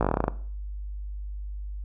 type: slowing click train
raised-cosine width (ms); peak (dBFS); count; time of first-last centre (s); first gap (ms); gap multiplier
1; -9; 11; 0.01-0.281; 17; 1.1
effects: noise-tail reverb RT60 0.5 s tail -18 dB re dry + added 50 Hz sine -32 dBFS peak until 1.84 s